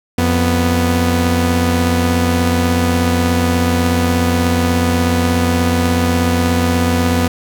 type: tone pair together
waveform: sawtooth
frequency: 87.82 / 246.9 Hz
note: F2 / B3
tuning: +10 / 0 cents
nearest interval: octave + tritone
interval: 1790 cents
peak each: -11 dBFS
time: 0.18-7.28 s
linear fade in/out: 5 ms
effects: none